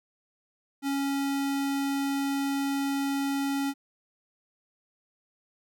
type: tone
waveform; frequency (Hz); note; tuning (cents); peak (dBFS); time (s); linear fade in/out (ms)
square; 277.2; C#4; 0; -27; 0.82-3.74; 50
effects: none